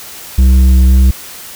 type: tone with tanh clipping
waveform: triangle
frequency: 64.4 Hz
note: C2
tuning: 27 cents flat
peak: -5 dBFS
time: 0.38-1.11 s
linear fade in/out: 5 ms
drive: 12 dB
effects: white hiss -30 dBFS RMS until 1.55 s